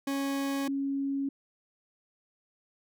40% pulse / sine tone pair in turn, 275.9 / 275.9 Hz, C#4 / C#4, -8 / -8 cents, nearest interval unison, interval 0 cents, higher neither, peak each -28 dBFS, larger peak neither, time 0.07-0.68 / 0.68-1.29 s, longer neither, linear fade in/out 5 ms, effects none

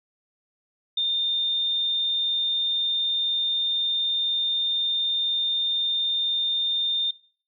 sine tone, 3621 Hz, A7, 49 cents sharp, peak -21 dBFS, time 0.97-7.11 s, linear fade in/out 5 ms, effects noise-tail reverb RT60 0.4 s tail -18 dB re dry

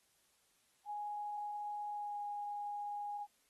sine tone with pitch glide, 830.6 to 823.4 Hz, G#5 to G#5, 0 to -15 cents, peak -39 dBFS, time 0.85-3.27 s, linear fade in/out 50 ms, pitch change -15 cents, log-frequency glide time 1.9-2.2 s, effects white hiss -74 dBFS RMS until 3.49 s + AAC 32 kbps

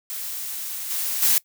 blue noise with level steps, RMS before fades -31 / -26 / -18 dBFS, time 0.1-1.38 s, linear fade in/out 0 ms, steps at 0.9 / 1.22 s, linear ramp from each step 5 ms, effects noise-tail reverb RT60 0.1 s tail -21 dB re dry

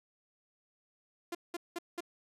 sawtooth tone bursts, 345.3 Hz, F4, 20 cents flat, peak -32 dBFS, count 4, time 1.32-2.006 s, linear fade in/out 5 ms, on 29 ms, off 190 ms, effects resampled to 32000 Hz

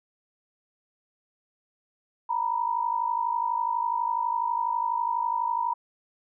sine tone pair together, 926.9 / 979 Hz, A#5 / B5, -10 / -15 cents, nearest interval minor second, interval 95 cents, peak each -27 dBFS, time 2.29-5.74 s, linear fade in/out 10 ms, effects none

